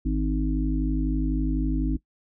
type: harmonic tone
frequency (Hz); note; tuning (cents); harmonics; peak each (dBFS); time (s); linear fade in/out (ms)
52; G#1; +3; 1 / 3 / 5 / 6; -24 / -32 / -28 / -30; 0.05-1.97; 10
effects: noise-tail reverb RT60 0.1 s tail -19 dB re dry